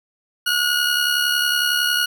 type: tone with amplitude modulation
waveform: 20% pulse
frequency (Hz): 1447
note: F#6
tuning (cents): -39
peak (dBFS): -10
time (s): 0.46-2.06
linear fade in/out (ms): 10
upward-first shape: sine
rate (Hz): 70.9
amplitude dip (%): 50
effects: none